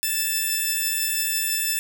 5% pulse tone pair together, 1760 / 2637 Hz, A6 / E7, 0 / 0 cents, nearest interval perfect fifth, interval 700 cents, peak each -15 dBFS, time 0.03-1.79 s, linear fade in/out 0 ms, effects none

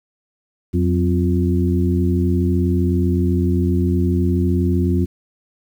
harmonic tone with a mistuned harmonic, 87.7 Hz, F2, 8 cents sharp, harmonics 1 / 2 / 3 / 4, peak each -17 / -20 / -22 / -23 dBFS, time 0.73-5.06 s, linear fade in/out 20 ms, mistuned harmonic 2, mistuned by +79 cents, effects 8-bit

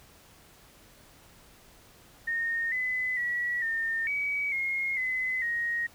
sine tone with pitch steps, 1843 / 2014 / 1933 / 1818 / 2272 / 2148 / 2029 / 1877 Hz, A#6 / B6 / B6 / A#6 / C#7 / C7 / B6 / A#6, -20 / +33 / -38 / -44 / +42 / +45 / +46 / +11 cents, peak -27 dBFS, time 2.27-5.87 s, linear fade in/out 10 ms, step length 450 ms, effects pink hiss -56 dBFS RMS until 5.94 s

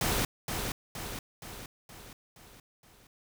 pink noise with echo, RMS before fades -29 dBFS, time 0.01-0.25 s, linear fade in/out 2 ms, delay 470 ms, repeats 6, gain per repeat -5 dB, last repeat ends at 3.07 s, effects none

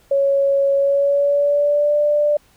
sine tone with pitch glide, 554.4 to 590.8 Hz, C#5 to D5, 0 to +10 cents, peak -13 dBFS, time 0.11-2.37 s, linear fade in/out 5 ms, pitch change +110 cents, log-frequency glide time 0.75-1.96 s, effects pink hiss -55 dBFS RMS until 2.56 s

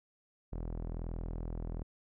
sawtooth tone with low-pass filter, 41.2 Hz, E1, in tune, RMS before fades -39 dBFS, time 0.52-1.83 s, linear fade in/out 10 ms, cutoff 680 Hz, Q 0.73, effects none

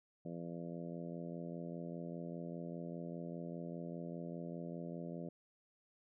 harmonic tone, 85 Hz, F2, 46 cents flat, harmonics 2 / 3 / 4 / 5 / 6 / 7 / 8, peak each -45 / -49 / -51 / -54 / -53 / -52 / -59 dBFS, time 0.25-5.29 s, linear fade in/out 5 ms, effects none

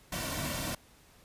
pink noise with comb filter, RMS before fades -35 dBFS, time 0.12-0.75 s, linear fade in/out 5 ms, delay 2.4 ms, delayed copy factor -0.7, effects pink hiss -60 dBFS RMS until 1.24 s + resampled to 32000 Hz

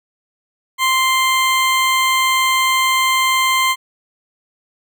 20% pulse tone, 1046.5 Hz, C6, in tune, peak -8 dBFS, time 0.78-3.76 s, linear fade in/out 50 ms, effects none

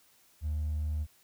triangle tone with hard clipping, 76 Hz, D#2, 40 cents flat, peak -29 dBFS, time 0.41-1.07 s, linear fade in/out 50 ms, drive 2 dB, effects white hiss -64 dBFS RMS until 1.23 s

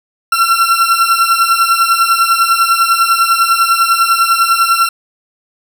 40% pulse beating tone pair, 1353 / 1363 Hz, E6 / F6, +45 / -43 cents, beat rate 10 Hz, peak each -11 dBFS, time 0.32-4.89 s, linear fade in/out 5 ms, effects none

